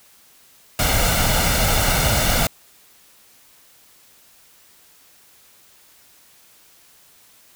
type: noise with comb filter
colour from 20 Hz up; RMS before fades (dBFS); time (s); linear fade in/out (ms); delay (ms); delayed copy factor
pink; -18; 0.79-2.47; 2; 1.4; +0.6
effects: white hiss -52 dBFS RMS until 7.55 s